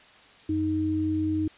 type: tone pair together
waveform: sine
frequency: 92.67 / 311.7 Hz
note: F#2 / D#4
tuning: +3 / +3 cents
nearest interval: octave + major sixth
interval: 2100 cents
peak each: -31 / -24 dBFS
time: 0.49-1.48 s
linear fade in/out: 5 ms
effects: white hiss -53 dBFS RMS until 1.57 s + resampled to 8000 Hz